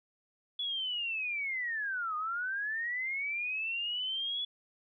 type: linear two-way sweep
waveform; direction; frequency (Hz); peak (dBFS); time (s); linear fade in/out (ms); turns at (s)
sine; down then up; 3419 to 1216 to 3419; -32; 0.59-4.45; 5; 2.16
effects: none